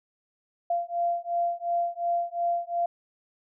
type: beating tone pair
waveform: sine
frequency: 689 / 691.8 Hz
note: F5 / F5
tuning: -24 / -17 cents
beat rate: 2.8 Hz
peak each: -28 dBFS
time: 0.7-2.86 s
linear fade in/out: 5 ms
effects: none